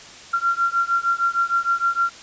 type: beating tone pair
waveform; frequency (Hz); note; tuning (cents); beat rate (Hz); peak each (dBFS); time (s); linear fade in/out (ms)
sine; 1373 / 1379.5; F6 / F6; -30 / -22; 6.5; -21; 0.33-2.1; 10
effects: white hiss -41 dBFS RMS until 2.22 s + resampled to 16000 Hz